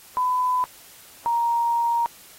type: tone pair in turn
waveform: sine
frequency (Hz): 1003 / 936.7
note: B5 / A#5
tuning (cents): +26 / +8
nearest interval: minor second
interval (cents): 118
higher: first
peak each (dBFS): -19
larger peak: neither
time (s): 0.17-0.64 / 1.26-2.06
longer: second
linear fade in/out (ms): 0
effects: white hiss -48 dBFS RMS until 2.38 s + AAC 48 kbps